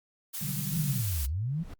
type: noise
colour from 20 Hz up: blue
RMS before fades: -36 dBFS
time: 0.33-1.27 s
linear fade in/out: 20 ms
type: chord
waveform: sine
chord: G major seventh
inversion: first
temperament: equal with one note detuned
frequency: 124.47 / 146.83 / 185 / 196 Hz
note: B2 / D3 / F#3 / G3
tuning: +14 / 0 / 0 / 0 cents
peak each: -40 / -34 / -40 / -39 dBFS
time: 0.41-1.02 s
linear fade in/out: 10 ms
type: linear two-way sweep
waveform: sine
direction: down then up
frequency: 174.61 to 61.74 to 174.61 Hz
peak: -28 dBFS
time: 0.72-1.64 s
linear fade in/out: 20 ms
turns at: 1.26 s
type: noise with exponential growth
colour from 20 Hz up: brown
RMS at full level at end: -38 dBFS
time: 1.35-1.74 s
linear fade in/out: 5 ms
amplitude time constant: 84 ms
effects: Opus 48 kbps